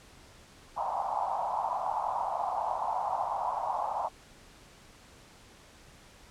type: band-pass noise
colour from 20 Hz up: pink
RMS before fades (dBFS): -32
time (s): 0.76-4.09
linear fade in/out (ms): 20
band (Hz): 710 to 1000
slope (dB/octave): 48
effects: pink hiss -55 dBFS RMS until 6.3 s + low-pass 9000 Hz 12 dB/octave